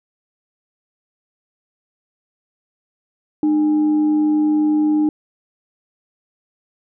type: tone with frequency modulation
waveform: sine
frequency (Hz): 303.8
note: D#4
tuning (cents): -41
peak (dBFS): -13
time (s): 3.43-5.09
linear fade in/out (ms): 2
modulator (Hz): 516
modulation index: 0.2
effects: none